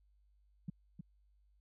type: tone with echo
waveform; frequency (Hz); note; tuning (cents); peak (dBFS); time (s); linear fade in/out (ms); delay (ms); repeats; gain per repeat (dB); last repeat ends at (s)
sine; 171.2; F3; -34; -36; 0.68-0.7; 5; 310; 1; -6; 1.01
effects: added 50 Hz sine -67 dBFS peak until 1.6 s